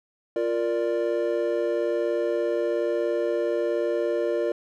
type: chord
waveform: triangle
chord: Bb major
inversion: second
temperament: equal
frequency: 349.2 / 466.2 / 587.3 Hz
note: F4 / Bb4 / D5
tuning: 0 / 0 / 0 cents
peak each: -25 dBFS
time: 0.36-4.52 s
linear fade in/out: 2 ms
effects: none